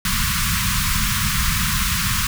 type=band-stop noise; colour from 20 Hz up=pink; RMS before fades=-20 dBFS; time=0.05-2.27 s; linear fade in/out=2 ms; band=220 to 1000 Hz; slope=96 dB/octave; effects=none